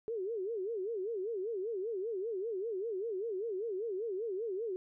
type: tone with vibrato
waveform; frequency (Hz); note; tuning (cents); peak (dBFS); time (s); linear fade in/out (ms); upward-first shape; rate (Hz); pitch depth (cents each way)
sine; 415.3; G#4; 0; -34; 0.08-4.76; 0; sine; 5.1; 220
effects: none